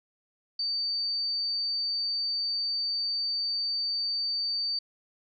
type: tone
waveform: sine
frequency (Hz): 4598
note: D8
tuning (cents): -37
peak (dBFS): -27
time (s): 0.59-4.79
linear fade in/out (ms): 5
effects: none